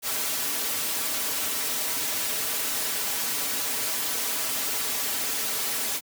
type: noise with comb filter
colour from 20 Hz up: white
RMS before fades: -28 dBFS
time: 0.02-6.01 s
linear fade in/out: 50 ms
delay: 5.6 ms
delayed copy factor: -0.85
effects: high-pass 150 Hz 12 dB/octave